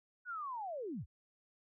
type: linear sweep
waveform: sine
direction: down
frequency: 1500 to 49.26 Hz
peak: -39 dBFS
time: 0.25-1.06 s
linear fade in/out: 50 ms
effects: none